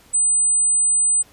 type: tone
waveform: sine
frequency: 8100 Hz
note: B8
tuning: 43 cents sharp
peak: -14 dBFS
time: 0.13-1.23 s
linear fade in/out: 20 ms
effects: pink hiss -51 dBFS RMS until 1.32 s + resampled to 32000 Hz